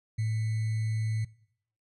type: tone with sample-and-hold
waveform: sine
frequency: 110 Hz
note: A2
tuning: in tune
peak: -26 dBFS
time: 0.18-1.25 s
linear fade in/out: 10 ms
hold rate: 2100 Hz
effects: noise-tail reverb RT60 0.7 s tail -22 dB re dry + resampled to 24000 Hz